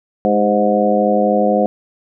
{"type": "harmonic tone with a mistuned harmonic", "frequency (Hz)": 103.83, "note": "G#2", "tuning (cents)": 0, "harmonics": [2, 3, 4, 5, 6, 7], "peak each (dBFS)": [-17, -22, -22, -16, -20, -18], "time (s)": [0.25, 1.66], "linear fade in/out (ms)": 0, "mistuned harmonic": 4, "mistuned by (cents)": -52, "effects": []}